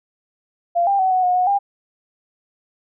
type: tone with pitch steps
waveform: sine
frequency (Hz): 691 / 795 / 754 / 741 / 723 / 730 / 801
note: F5 / G5 / F#5 / F#5 / F#5 / F#5 / G5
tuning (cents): -19 / +24 / +32 / +2 / -40 / -24 / +37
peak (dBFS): -14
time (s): 0.75-1.59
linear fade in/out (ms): 20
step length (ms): 120
effects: none